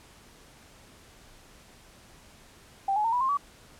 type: tone with pitch steps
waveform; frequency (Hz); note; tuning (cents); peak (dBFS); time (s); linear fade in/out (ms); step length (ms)
sine; 784 / 845.1 / 911 / 982.1 / 1058.7 / 1141.2; G5 / G#5 / A#5 / B5 / C6 / C#6; 0 / +30 / -40 / -10 / +20 / +50; -23; 2.88-3.372; 5; 82
effects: pink hiss -54 dBFS RMS until 3.79 s + low-pass 11000 Hz 12 dB/octave